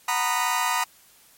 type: chord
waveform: sawtooth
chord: B major seventh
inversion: second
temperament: just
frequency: 740.8 / 926 / 987.8 / 1234.7 Hz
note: F#5 / A#5 / B5 / D#6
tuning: +2 / -12 / 0 / -14 cents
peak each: -27 / -23 / -22 / -24 dBFS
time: 0.08-0.84 s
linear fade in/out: 5 ms
effects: white hiss -55 dBFS RMS until 1.37 s + MP3 64 kbps